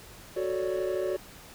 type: chord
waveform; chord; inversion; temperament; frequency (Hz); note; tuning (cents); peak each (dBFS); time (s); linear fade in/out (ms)
triangle; D major seventh; first; equal; 370 / 440 / 554.4 / 587.3; F#4 / A4 / C#5 / D5; 0 / 0 / 0 / 0; -28 / -34 / -32 / -32; 0.36-1.17; 10
effects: pink hiss -49 dBFS RMS until 1.54 s